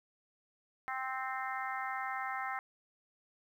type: harmonic tone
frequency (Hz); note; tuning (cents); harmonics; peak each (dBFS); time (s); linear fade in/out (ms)
261.6; C4; 0; 3 / 4 / 5 / 6 / 7 / 8; -40 / -43 / -41 / -47 / -43 / -45; 0.88-2.59; 0
effects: 11-bit